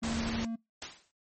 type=tone; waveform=triangle; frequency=228 Hz; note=A#3; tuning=38 cents flat; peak=-30 dBFS; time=0.02-0.56 s; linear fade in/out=10 ms
type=noise; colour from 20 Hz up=pink; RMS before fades=-36 dBFS; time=0.03-0.45 s; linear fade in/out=5 ms
type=noise with exponential decay; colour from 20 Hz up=white; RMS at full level=-35 dBFS; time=0.82-1.11 s; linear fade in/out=2 ms; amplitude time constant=63 ms
effects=noise-tail reverb RT60 0.2 s tail -24 dB re dry + MP3 32 kbps